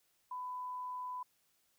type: tone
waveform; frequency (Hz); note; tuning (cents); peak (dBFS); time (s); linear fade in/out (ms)
sine; 1000; B5; +21; -39; 0.31-1.23; 5
effects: white hiss -75 dBFS RMS until 1.78 s